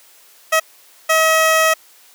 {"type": "tone bursts at uneven times", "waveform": "15% pulse", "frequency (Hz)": 639, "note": "D#5", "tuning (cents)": 46, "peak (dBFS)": -5, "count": 2, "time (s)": [[0.52, 0.6], [1.09, 1.74]], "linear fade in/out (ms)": 10, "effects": ["white hiss -48 dBFS RMS until 2.14 s", "high-pass 400 Hz 12 dB/octave"]}